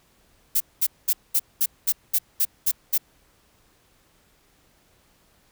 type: noise bursts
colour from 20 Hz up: violet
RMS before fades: -20 dBFS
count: 10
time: 0.55-2.98 s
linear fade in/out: 10 ms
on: 54 ms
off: 210 ms
effects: pink hiss -61 dBFS RMS until 5.51 s